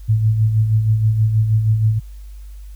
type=tone with tremolo; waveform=sine; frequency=109.4 Hz; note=A2; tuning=9 cents flat; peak=-10 dBFS; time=0.08-2 s; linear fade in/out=20 ms; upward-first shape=sine; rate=6.3 Hz; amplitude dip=50%; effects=added 50 Hz sine -32 dBFS peak until 2.75 s + white hiss -55 dBFS RMS until 2.75 s